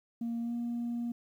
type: tone with pitch glide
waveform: sine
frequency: 233.1 to 237.2 Hz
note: A#3 to A#3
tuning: 0 to +30 cents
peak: -30 dBFS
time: 0.21-1.12 s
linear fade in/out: 5 ms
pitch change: +30 cents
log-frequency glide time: 0.41-0.53 s
effects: tanh soft clip ceiling -30 dBFS + 11-bit